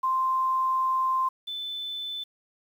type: tone pair in turn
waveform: sine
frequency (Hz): 1045 / 3515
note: C6 / A7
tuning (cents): -2 / -2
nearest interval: octave + major sixth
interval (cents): 2100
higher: second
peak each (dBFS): -22 / -31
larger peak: first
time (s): 0.03-1.29 / 1.47-2.24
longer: first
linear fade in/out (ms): 10
effects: 9-bit